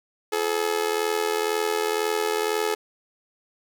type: tone with amplitude modulation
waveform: sawtooth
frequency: 428.1 Hz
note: A4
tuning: 47 cents flat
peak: -15 dBFS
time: 0.32-2.75 s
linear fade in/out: 10 ms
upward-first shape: sine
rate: 82 Hz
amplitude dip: 80%
effects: none